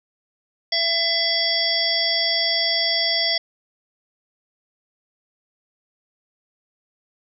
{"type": "harmonic tone", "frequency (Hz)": 670, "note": "E5", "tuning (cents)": 28, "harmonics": [1, 3, 5, 7, 8], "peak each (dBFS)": [-28, -26, -24, -23, -24], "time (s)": [0.72, 3.38], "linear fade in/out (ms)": 5, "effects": []}